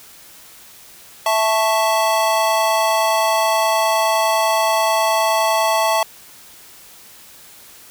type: chord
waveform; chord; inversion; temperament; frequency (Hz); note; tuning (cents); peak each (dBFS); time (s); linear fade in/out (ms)
square; A major; second; equal; 659.3 / 880 / 1108.7; E5 / A5 / C#6; 0 / 0 / 0; -19 / -19 / -22; 1.26-6.03; 2
effects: white hiss -43 dBFS RMS until 7.9 s